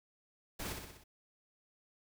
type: noise with echo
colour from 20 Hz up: pink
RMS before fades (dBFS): -41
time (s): 0.59-0.73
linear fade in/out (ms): 10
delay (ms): 62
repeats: 5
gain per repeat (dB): -4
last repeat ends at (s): 1.04
effects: none